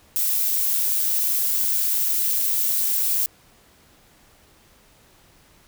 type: noise with amplitude modulation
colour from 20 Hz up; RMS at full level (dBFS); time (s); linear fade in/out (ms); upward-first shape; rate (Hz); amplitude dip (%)
violet; -20; 0.16-3.26; 0; sine; 100; 35
effects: pink hiss -55 dBFS RMS until 5.67 s